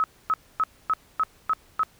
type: tone bursts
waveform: sine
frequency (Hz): 1284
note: E6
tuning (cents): -46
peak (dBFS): -19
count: 7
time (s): 0-1.833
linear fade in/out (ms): 0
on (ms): 39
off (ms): 260
effects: pink hiss -57 dBFS RMS until 1.99 s